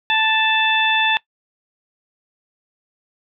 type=harmonic tone; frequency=880 Hz; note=A5; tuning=in tune; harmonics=1 / 2 / 3 / 4; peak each=-20 / -20 / -20 / -20 dBFS; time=0.1-1.17 s; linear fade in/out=0 ms; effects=noise-tail reverb RT60 0.1 s tail -20 dB re dry